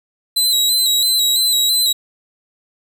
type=tone with vibrato; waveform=sawtooth; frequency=3951 Hz; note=B7; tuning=in tune; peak=-10 dBFS; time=0.36-1.93 s; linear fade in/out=10 ms; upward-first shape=square; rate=3 Hz; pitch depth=42 cents each way; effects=none